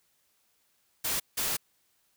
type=noise bursts at uneven times; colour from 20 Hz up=white; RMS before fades=-30 dBFS; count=2; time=1.04-1.2 / 1.37-1.57 s; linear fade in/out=10 ms; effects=white hiss -71 dBFS RMS until 2.16 s